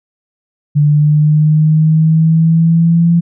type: exponential sweep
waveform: sine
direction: up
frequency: 146.83 to 170.5 Hz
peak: -6 dBFS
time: 0.75-3.21 s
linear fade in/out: 20 ms
effects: none